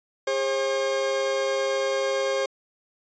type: tone pair together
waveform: 40% pulse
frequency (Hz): 405 / 537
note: G#4 / C5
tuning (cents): -43 / +45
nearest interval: perfect fourth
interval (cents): 488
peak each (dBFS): -28 / -23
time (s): 0.27-2.46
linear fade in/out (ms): 5
effects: resampled to 16000 Hz